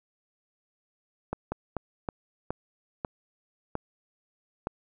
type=slowing click train; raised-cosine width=1 ms; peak=-16 dBFS; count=8; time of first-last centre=1.33-4.671 s; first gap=190 ms; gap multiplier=1.3; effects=none